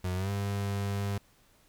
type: tone with pitch glide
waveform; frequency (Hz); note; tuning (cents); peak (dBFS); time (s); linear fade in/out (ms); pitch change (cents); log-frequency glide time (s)
35% pulse; 91.3 to 100.14; F#2 to G2; -23 to +37; -28; 0.04-1.18; 5; +160; 0.16-0.3
effects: pink hiss -64 dBFS RMS until 1.68 s